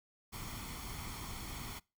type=noise with comb filter; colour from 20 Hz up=pink; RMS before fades=-44 dBFS; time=0.32-1.8 s; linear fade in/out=20 ms; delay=0.91 ms; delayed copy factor=+0.6; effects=noise-tail reverb RT60 0.3 s tail -25 dB re dry